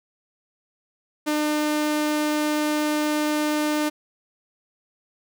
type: tone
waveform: sawtooth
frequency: 301.4 Hz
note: D4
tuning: 45 cents sharp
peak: -17 dBFS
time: 1.26-3.9 s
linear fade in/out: 20 ms
effects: none